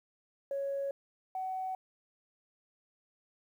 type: tone pair in turn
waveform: sine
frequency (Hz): 554.4 / 752.4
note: C#5 / F#5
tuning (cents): 0 / +29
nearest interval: perfect fourth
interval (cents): 529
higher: second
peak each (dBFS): -31 / -33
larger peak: first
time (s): 0.51-0.91 / 1.35-1.75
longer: neither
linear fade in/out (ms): 2
effects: tanh soft clip ceiling -28 dBFS + 11-bit